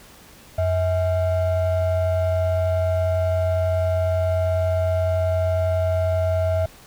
triangle ring-modulated tone, 367 Hz, F#4, 14 cents flat, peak -13 dBFS, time 0.58-6.66 s, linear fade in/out 5 ms, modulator 278 Hz, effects pink hiss -47 dBFS RMS until 6.86 s

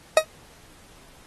40% pulse tone with exponential decay, 630 Hz, D#5, 21 cents sharp, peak -7 dBFS, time 0.17-0.25 s, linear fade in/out 2 ms, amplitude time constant 17 ms, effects pink hiss -52 dBFS RMS until 1.26 s + AAC 32 kbps

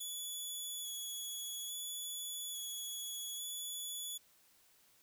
15% pulse tone with vibrato, 3397 Hz, G#7, 38 cents sharp, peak -34 dBFS, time 0-4.18 s, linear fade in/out 10 ms, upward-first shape square, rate 0.59 Hz, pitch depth 13 cents each way, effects white hiss -68 dBFS RMS until 5.02 s

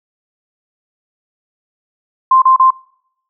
sine tone bursts, 1046.5 Hz, C6, in tune, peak -5 dBFS, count 3, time 2.31-2.706 s, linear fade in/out 5 ms, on 110 ms, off 33 ms, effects noise-tail reverb RT60 0.7 s tail -25 dB re dry

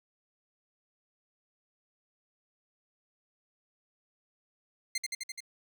15% pulse tone with echo, 2095 Hz, C7, 2 cents sharp, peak -23 dBFS, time 4.95-4.98 s, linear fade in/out 5 ms, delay 85 ms, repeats 5, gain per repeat -2 dB, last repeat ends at 5.405 s, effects none

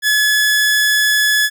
sawtooth tone, 1707 Hz, G#6, 47 cents sharp, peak -8 dBFS, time 0.02-1.5 s, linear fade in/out 50 ms, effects none

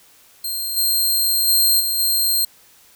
10% pulse tone with level steps, 4186 Hz, C8, in tune, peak -16 / -9 / -6 / -12 / -9 dBFS, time 0.44-2.45 s, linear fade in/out 5 ms, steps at 0.76 / 1.47 / 1.79 / 1.98 s, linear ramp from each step 20 ms, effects white hiss -51 dBFS RMS until 2.95 s

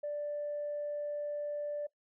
sine tone, 587.3 Hz, D5, in tune, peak -33 dBFS, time 0.03-1.87 s, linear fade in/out 10 ms, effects noise-tail reverb RT60 0.1 s tail -20 dB re dry + tanh soft clip ceiling -30 dBFS

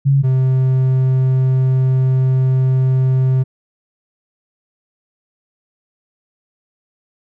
sine / triangle tone pair in turn, 138.2 / 130.44 Hz, C#3 / C3, -5 / -5 cents, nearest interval minor second, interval 100 cents, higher first, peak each -9 dBFS, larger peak neither, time 0.05-0.23 / 0.23-3.44 s, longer second, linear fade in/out 20 ms, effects none

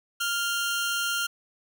sawtooth tone pair together, 1396.9 / 3136 Hz, F6 / G7, 0 / 0 cents, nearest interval octave + major second, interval 1400 cents, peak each -23 / -29 dBFS, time 0.2-1.27 s, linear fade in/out 10 ms, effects none

